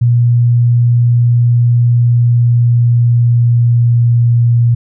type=tone with pitch glide; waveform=sine; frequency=119.9 to 118.59 Hz; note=A#2 to A#2; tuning=+49 to +30 cents; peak=-6 dBFS; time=0.01-4.75 s; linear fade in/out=10 ms; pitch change=-19 cents; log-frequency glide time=1.86-4.39 s; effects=none